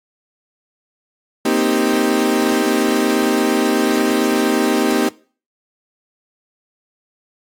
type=chord; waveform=35% pulse; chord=C minor seventh; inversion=third; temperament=equal; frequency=233.1 / 261.6 / 311.1 / 392 Hz; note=Bb3 / C4 / Eb4 / G4; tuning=0 / 0 / 0 / 0 cents; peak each=-18 dBFS; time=1.45-5.09 s; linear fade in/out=5 ms; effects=noise-tail reverb RT60 0.4 s tail -22 dB re dry + AAC 64 kbps